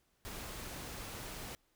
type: noise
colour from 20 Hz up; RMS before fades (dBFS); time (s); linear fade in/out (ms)
pink; -45; 0.25-1.55; 0
effects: pink hiss -75 dBFS RMS until 1.75 s